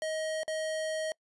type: tone with dropouts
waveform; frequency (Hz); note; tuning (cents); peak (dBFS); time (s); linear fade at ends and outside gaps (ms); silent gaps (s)
square; 630; D#5; +21; -32; 0.02-1.12; 1; 0.433-0.479
effects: noise-tail reverb RT60 0.1 s tail -26 dB re dry + resampled to 24000 Hz